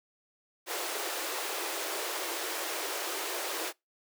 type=high-pass noise; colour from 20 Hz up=pink; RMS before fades=-35 dBFS; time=0.66-3.73 s; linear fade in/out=50 ms; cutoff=320 Hz; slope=96 dB/octave; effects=noise-tail reverb RT60 0.2 s tail -25 dB re dry